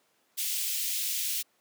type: high-pass noise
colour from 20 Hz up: white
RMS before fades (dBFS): -31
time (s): 0.37-1.43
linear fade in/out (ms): 20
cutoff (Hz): 2500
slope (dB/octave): 24
effects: pink hiss -69 dBFS RMS until 1.6 s + high-pass 300 Hz 12 dB/octave